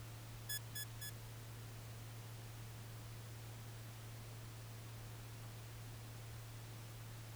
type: tone with echo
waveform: 5% pulse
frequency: 1703 Hz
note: G#6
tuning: 43 cents sharp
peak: -29 dBFS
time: 0.49-0.58 s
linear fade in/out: 10 ms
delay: 260 ms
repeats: 2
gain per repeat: -3 dB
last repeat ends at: 1.1 s
effects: added 113 Hz sine -50 dBFS peak until 7.35 s + pink hiss -57 dBFS RMS until 7.35 s